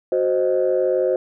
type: chord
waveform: sine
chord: C diminished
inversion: second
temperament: equal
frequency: 370 / 523.3 / 622.3 Hz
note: Gb4 / C5 / Eb5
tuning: 0 / 0 / 0 cents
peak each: -20 / -18 / -23 dBFS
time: 0.12-1.16 s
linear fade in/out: 2 ms
effects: tanh soft clip ceiling -9 dBFS